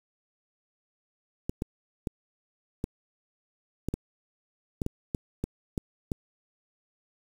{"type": "clicks", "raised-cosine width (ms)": 3, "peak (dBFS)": -16, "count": 12, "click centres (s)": [1.495, 1.621, 2.072, 2.841, 3.886, 3.94, 4.818, 4.864, 5.148, 5.44, 5.778, 6.118], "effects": ["7-bit"]}